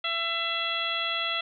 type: harmonic tone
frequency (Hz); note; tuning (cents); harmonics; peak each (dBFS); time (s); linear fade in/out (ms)
670; E5; +28; 1 / 2 / 3 / 4 / 5 / 6; -38 / -33 / -35 / -33 / -30 / -40; 0.04-1.41; 5
effects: none